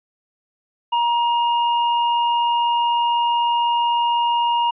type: tone with tanh clipping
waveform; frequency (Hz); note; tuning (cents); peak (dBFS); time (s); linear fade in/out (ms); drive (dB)
sine; 946; A#5; +25; -18; 0.92-4.71; 10; 16
effects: resampled to 8000 Hz